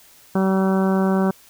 harmonic tone, 191 Hz, G3, 45 cents flat, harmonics 1 / 2 / 3 / 4 / 5 / 6 / 7 / 8, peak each -17 / -23 / -27 / -29 / -31 / -33 / -34 / -35 dBFS, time 0.35-1.31 s, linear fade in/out 5 ms, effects white hiss -50 dBFS RMS until 1.49 s

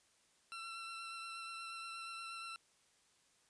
20% pulse tone with vibrato, 1348 Hz, E6, 38 cents sharp, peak -40 dBFS, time 0.52-2.56 s, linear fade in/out 0 ms, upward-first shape sine, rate 8.4 Hz, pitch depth 14 cents each way, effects white hiss -72 dBFS RMS until 3.49 s + resampled to 22050 Hz

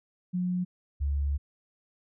sine tone pair in turn, 180.2 / 70.96 Hz, F#3 / C#2, -45 / +41 cents, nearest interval octave + major third, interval 1614 cents, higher first, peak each -26 / -25 dBFS, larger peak second, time 0.33-0.65 / 1-1.38 s, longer second, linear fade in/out 20 ms, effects none

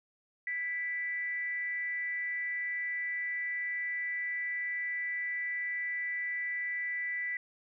sine tone with frequency modulation, 1975.5 Hz, B6, in tune, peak -32 dBFS, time 0.47-7.37 s, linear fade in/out 2 ms, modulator 330 Hz, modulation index 0.31, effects none

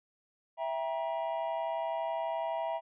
triangle chord, E diminished, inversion none, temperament just, 659.3 / 791.1 / 949.3 Hz, E5 / G5 / Bb5, 0 / +16 / +31 cents, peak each -32 / -37 / -35 dBFS, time 0.57-2.81 s, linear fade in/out 50 ms, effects resampled to 8000 Hz

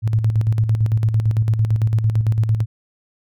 sine tone with tremolo, 110 Hz, A2, in tune, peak -12 dBFS, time 0.02-2.66 s, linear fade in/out 50 ms, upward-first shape square, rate 8.9 Hz, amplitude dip 55%, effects none

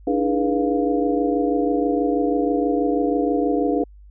sine tone cluster, 291 / 317.2 / 415.6 / 487.9 / 700 Hz, D4 / D#4 / G#4 / B4 / F5, -16 / +33 / +1 / -21 / +4 cents, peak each -21 / -26 / -24 / -24 / -27 dBFS, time 0.07-3.84 s, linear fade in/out 5 ms, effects added 50 Hz sine -42 dBFS peak until 4.1 s

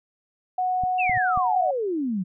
sine tone, 736 Hz, F#5, 9 cents flat, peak -21 dBFS, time 0.58-1.71 s, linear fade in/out 5 ms
clicks, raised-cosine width 5 ms, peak -22 dBFS, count 3, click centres 0.837 / 1.096 / 1.375 s
sine exponential sweep, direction down, 2794 to 174.2 Hz, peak -23 dBFS, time 0.98-2.24 s, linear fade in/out 20 ms
sine tone with exponential growth, 112.1 Hz, A2, 33 cents sharp, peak -27 dBFS, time 1.07-1.18 s, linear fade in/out 5 ms, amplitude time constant 22 ms
effects none

